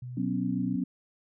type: tone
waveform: sine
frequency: 124.5 Hz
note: B2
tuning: 14 cents sharp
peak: -36 dBFS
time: 0.02-0.76 s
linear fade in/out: 5 ms
type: chord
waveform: sine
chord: F# suspended fourth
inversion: none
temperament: equal with one note detuned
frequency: 185 / 249.7 / 277.2 Hz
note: F#3 / B3 / C#4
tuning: 0 / +19 / 0 cents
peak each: -31 / -31 / -32 dBFS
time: 0.17-0.84 s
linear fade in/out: 5 ms
effects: none